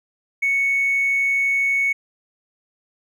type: tone with hard clipping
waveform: sine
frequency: 2217 Hz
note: C#7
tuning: in tune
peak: -17 dBFS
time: 0.42-1.93 s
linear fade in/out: 10 ms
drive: 1 dB
effects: none